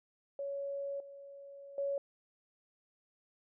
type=tone with level steps; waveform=sine; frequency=559 Hz; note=C#5; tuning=14 cents sharp; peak=-36 / -48 / -32 dBFS; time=0.39-1.98 s; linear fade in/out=2 ms; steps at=1 / 1.78 s; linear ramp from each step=2 ms; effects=none